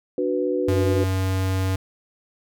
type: chord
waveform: sine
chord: B minor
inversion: first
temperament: equal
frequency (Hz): 293.7 / 370 / 493.9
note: D4 / F#4 / B4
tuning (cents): 0 / 0 / 0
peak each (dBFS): -26 / -24 / -24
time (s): 0.18-1.04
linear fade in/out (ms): 2
type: tone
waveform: square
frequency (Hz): 94.6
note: F#2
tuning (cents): +39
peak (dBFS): -21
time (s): 0.68-1.76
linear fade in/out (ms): 5
effects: none